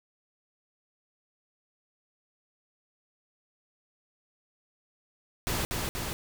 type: noise with echo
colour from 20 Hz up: pink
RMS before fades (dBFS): -30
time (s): 5.47-5.65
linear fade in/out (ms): 0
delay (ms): 240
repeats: 2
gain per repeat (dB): -2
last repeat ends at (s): 6.13
effects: none